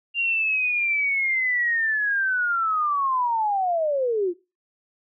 sine linear sweep, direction down, 2794 to 333 Hz, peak -20 dBFS, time 0.14-4.34 s, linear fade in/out 50 ms, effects noise-tail reverb RT60 0.3 s tail -23 dB re dry

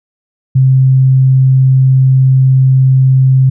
sine tone, 131.7 Hz, C3, 12 cents sharp, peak -4 dBFS, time 0.55-3.5 s, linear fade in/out 10 ms, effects none

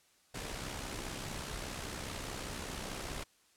pink noise with amplitude modulation, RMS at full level -39 dBFS, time 0.34-3.24 s, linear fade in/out 10 ms, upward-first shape sine, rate 64.9 Hz, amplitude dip 50%, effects white hiss -68 dBFS RMS until 3.56 s + low-pass 10000 Hz 12 dB/octave

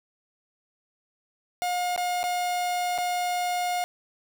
45% pulse tone with dropouts, 715 Hz, F5, 41 cents sharp, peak -25 dBFS, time 1.62-3.84 s, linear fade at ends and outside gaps 0 ms, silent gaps 1.962-1.977 / 2.231-2.239 / 2.979-2.985 s, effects none

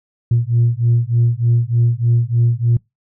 sine beating tone pair, 116.54 / 119.84 Hz, A#2 / A#2, 0 / +48 cents, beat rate 3.3 Hz, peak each -14 dBFS, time 0.31-2.77 s, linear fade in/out 5 ms, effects noise-tail reverb RT60 0.2 s tail -26 dB re dry + tanh soft clip ceiling -7 dBFS

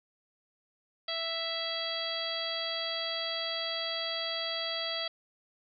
harmonic tone, 660 Hz, E5, 2 cents sharp, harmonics 1 / 2 / 3 / 4 / 5 / 6 / 7, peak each -39 / -43 / -41 / -47 / -36 / -41 / -38 dBFS, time 1.08-5.08 s, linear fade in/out 5 ms, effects none

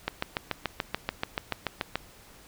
click train, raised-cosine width 0.3 ms, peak -11 dBFS, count 14, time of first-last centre 0.08-1.956 s, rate 6.93 Hz, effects pink hiss -53 dBFS RMS until 2.47 s

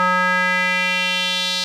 square tone with band-pass filter sweep, 182.3 Hz, F#3, 25 cents flat, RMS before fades -19 dBFS, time 0-1.64 s, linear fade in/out 0 ms, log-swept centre 1300 to 4200 Hz, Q 3.1, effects none

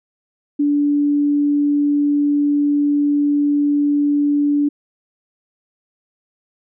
sine tone, 290 Hz, D4, 22 cents flat, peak -13 dBFS, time 0.59-4.69 s, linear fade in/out 10 ms, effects none

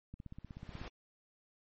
click train, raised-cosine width 5 ms, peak -34 dBFS, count 12, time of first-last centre 0.14-0.815 s, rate 16.3 Hz
pink noise with exponential growth, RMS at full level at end -45 dBFS, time 0.19-0.88 s, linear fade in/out 0 ms, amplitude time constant 150 ms
effects low-pass 4000 Hz 12 dB/octave + MP3 32 kbps

